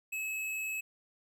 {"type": "tone with hard clipping", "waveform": "sine", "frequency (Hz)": 2583, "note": "E7", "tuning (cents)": -36, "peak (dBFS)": -35, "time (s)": [0.12, 0.81], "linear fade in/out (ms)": 10, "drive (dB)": 17, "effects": []}